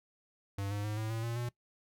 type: tone with pitch steps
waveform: square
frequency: 99.3 / 102.56 / 105.94 / 109.42 / 113.02 / 116.73 / 120.57 Hz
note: G2 / G#2 / G#2 / A2 / A2 / A#2 / B2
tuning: +23 / -21 / +35 / -9 / +47 / +3 / -41 cents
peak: -35 dBFS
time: 0.58-1.49 s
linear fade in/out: 5 ms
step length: 130 ms
effects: noise-tail reverb RT60 0.1 s tail -20 dB re dry